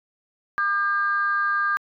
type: tone pair together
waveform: sine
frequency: 1202 / 1604.5 Hz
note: D6 / G6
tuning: +40 / +40 cents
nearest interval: perfect fourth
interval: 500 cents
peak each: -22 / -22 dBFS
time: 0.58-1.77 s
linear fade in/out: 0 ms
effects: tanh soft clip ceiling -12 dBFS